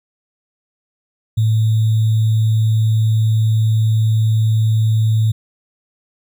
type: tone with sample-and-hold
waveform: sine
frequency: 110 Hz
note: A2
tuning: in tune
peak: -11 dBFS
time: 1.37-5.32 s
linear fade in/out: 10 ms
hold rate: 3675 Hz
effects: none